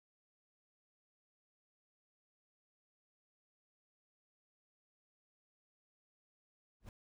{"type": "noise with exponential growth", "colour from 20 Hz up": "brown", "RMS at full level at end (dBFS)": -41, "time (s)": [6.8, 6.89], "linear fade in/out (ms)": 2, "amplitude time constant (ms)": 18, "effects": []}